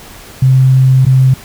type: tone with dropouts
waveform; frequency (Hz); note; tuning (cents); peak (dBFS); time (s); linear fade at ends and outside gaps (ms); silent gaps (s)
sine; 131; C3; +2; -4; 0.42-1.34; 5; 1.052-1.065
effects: pink hiss -34 dBFS RMS until 1.44 s